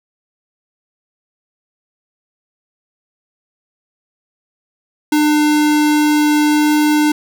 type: tone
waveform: square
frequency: 300.1 Hz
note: D4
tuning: 38 cents sharp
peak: -11 dBFS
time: 5.12-7.12 s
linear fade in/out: 5 ms
effects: none